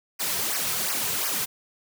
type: noise with flanger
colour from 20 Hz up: white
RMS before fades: -27 dBFS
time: 0.19-1.46 s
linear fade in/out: 20 ms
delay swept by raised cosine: 0.26 to 3.56 ms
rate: 2.8 Hz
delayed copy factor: -0.95
effects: none